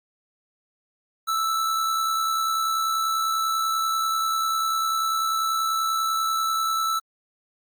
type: tone with amplitude modulation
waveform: square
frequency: 1318.5 Hz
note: E6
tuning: in tune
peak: -21 dBFS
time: 1.27-7 s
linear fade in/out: 20 ms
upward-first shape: sine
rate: 70.2 Hz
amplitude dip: 35%
effects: Opus 48 kbps